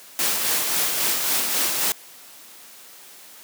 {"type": "noise with tremolo", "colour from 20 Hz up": "white", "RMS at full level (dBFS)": -21, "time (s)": [0.19, 1.92], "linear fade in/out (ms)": 0, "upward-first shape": "sine", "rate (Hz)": 3.7, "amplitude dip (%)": 35, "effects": ["white hiss -45 dBFS RMS until 3.43 s", "high-pass 200 Hz 12 dB/octave"]}